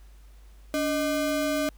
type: ring-modulated tone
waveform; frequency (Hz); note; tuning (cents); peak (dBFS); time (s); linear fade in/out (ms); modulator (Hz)
square; 453.6; A#4; -47; -22; 0.74-1.69; 0; 167
effects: added 50 Hz sine -47 dBFS peak until 1.77 s + pink hiss -62 dBFS RMS until 1.77 s